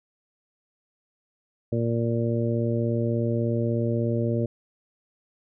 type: harmonic tone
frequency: 116.54 Hz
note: A#2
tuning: in tune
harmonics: 1 / 2 / 3 / 4 / 5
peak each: -25 / -28 / -30 / -31 / -32 dBFS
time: 1.72-4.46 s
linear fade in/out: 5 ms
effects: none